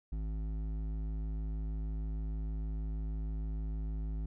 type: tone with hard clipping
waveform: triangle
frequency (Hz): 53.2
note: G#1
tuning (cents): +42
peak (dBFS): -36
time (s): 0.12-4.26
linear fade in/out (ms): 5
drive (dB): 14
effects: none